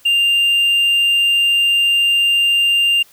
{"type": "tone with hard clipping", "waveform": "triangle", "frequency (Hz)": 2794, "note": "F7", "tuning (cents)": 0, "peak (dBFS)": -12, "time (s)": [0.05, 3.03], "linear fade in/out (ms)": 10, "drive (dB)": 5, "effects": ["white hiss -49 dBFS RMS until 3.12 s"]}